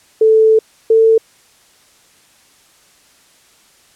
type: tone pair in turn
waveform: sine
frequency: 440 / 447.2 Hz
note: A4 / A4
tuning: 0 / +28 cents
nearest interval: unison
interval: 28 cents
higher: second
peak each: -6 dBFS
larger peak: neither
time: 0.21-0.59 / 0.9-1.18 s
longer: first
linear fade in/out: 5 ms
effects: white hiss -50 dBFS RMS until 3.95 s + low-pass 10000 Hz 12 dB/octave